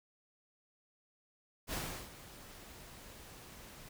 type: noise with ADSR envelope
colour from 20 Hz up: pink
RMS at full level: -38 dBFS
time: 1.67-3.89 s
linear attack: 57 ms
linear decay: 360 ms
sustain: -15 dB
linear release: 6 ms
effects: none